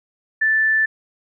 sine tone, 1760 Hz, A6, in tune, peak -14 dBFS, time 0.41-0.86 s, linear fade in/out 10 ms, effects none

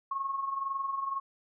sine tone with amplitude modulation, 1091 Hz, C#6, 28 cents flat, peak -28 dBFS, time 0.11-1.2 s, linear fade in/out 5 ms, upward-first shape sine, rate 21.9 Hz, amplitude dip 60%, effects none

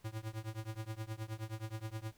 square tone with tremolo, 110 Hz, A2, in tune, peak -37 dBFS, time 0.04-2.13 s, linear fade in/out 10 ms, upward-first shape triangle, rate 9.5 Hz, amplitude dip 100%, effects pink hiss -68 dBFS RMS until 2.17 s

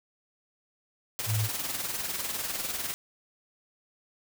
white noise with tremolo, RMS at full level -31 dBFS, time 1.19-2.94 s, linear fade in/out 0 ms, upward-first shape sine, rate 20 Hz, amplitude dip 55%
sine tone, 108.1 Hz, A2, 30 cents flat, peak -25 dBFS, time 1.26-1.49 s, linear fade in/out 50 ms
effects none

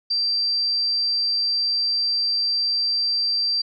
sine tone, 4699 Hz, D8, in tune, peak -19 dBFS, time 0.1-3.62 s, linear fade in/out 10 ms, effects none

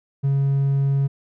triangle tone, 138.3 Hz, C#3, 4 cents flat, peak -14 dBFS, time 0.23-1.08 s, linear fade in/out 20 ms, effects tanh soft clip ceiling -10 dBFS

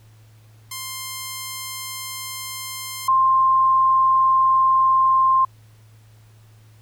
5% pulse / sine tone pair in turn, 1050 / 1053.9 Hz, C6 / C6, +6 / +12 cents, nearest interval unison, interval 6 cents, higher second, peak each -17 / -13 dBFS, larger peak second, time 0.71-3.08 / 3.08-5.45 s, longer neither, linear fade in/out 5 ms, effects added 109 Hz sine -47 dBFS peak until 6.81 s + pink hiss -58 dBFS RMS until 6.81 s

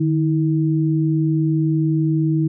sine tone pair together, 152.6 / 321.1 Hz, D#3 / E4, -33 / -45 cents, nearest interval octave + minor second, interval 1288 cents, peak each -17 / -19 dBFS, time 0-2.48 s, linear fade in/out 10 ms, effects none

